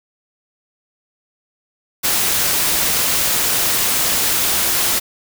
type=noise; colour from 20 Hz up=white; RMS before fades=-17 dBFS; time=2.03-5 s; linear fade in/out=20 ms; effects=none